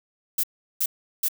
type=noise bursts; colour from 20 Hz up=violet; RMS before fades=-23 dBFS; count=3; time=0.38-1.285 s; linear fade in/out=5 ms; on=55 ms; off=370 ms; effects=none